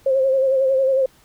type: tone with vibrato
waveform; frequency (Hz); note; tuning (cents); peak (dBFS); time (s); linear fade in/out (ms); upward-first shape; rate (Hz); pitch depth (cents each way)
sine; 532; C5; +29; -14; 0.06-1.06; 5; sine; 11; 42
effects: pink hiss -54 dBFS RMS until 1.24 s